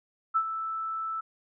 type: tone with ADSR envelope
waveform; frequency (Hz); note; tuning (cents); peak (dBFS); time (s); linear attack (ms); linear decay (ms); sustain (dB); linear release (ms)
sine; 1318.5; E6; 0; -20; 0.34-1.21; 23; 66; -10; 11
effects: none